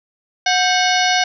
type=harmonic tone with a mistuned harmonic; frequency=732 Hz; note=F#5; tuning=19 cents flat; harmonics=1 / 2 / 3 / 4 / 5 / 6 / 7 / 8; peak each=-17 / -20 / -22 / -23 / -24 / -25 / -25 / -26 dBFS; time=0.46-1.24 s; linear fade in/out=5 ms; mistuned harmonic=2; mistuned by=+120 cents; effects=none